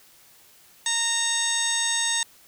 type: harmonic tone with a mistuned harmonic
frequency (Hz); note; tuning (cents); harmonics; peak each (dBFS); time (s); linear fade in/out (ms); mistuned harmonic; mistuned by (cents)
924; A#5; -16; 1 / 2 / 3 / 4 / 5 / 6 / 7 / 9 / 10; -35 / -30 / -37 / -27 / -39 / -35 / -29 / -27 / -39; 0.86-2.23; 2; 9; -56
effects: white hiss -54 dBFS RMS until 2.47 s